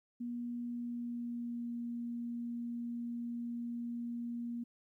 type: tone with pitch glide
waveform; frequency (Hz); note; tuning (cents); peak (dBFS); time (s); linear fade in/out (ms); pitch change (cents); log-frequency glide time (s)
sine; 240 to 237; B3 to A#3; -49 to +29; -37; 0.2-4.64; 10; -22; 0.63-1.73
effects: 13-bit